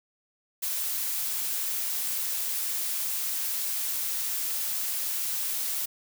blue noise, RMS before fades -30 dBFS, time 0.62-5.86 s, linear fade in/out 10 ms, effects none

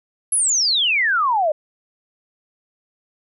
sine exponential sweep, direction down, 11175 to 584 Hz, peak -15 dBFS, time 0.32-1.52 s, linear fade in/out 5 ms, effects none

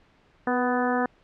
harmonic tone with a mistuned harmonic, 249 Hz, B3, 14 cents sharp, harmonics 1 / 2 / 3 / 4 / 5 / 6 / 7, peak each -26 / -28 / -28 / -32 / -33 / -33 / -33 dBFS, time 0.47-1.06 s, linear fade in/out 2 ms, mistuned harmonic 2, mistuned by -24 cents, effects pink hiss -60 dBFS RMS until 1.23 s + low-pass 3000 Hz 12 dB/octave

